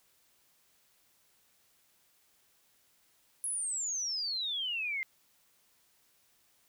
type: exponential sweep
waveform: sine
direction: down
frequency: 10820 to 2062 Hz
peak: -32 dBFS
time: 3.44-5.03 s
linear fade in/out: 0 ms
effects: white hiss -69 dBFS RMS until 6.68 s